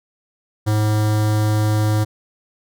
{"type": "tone with notch filter", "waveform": "square", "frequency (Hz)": 106.8, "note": "G#2", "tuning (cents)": 49, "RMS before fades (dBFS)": -17, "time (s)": [0.66, 2.05], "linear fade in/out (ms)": 20, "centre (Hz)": 2500, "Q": 1.5, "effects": []}